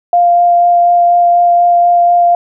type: tone with vibrato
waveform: sine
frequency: 698 Hz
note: F5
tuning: 1 cent flat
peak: -5 dBFS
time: 0.13-2.35 s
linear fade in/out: 2 ms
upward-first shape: sine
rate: 4.1 Hz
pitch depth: 8 cents each way
effects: none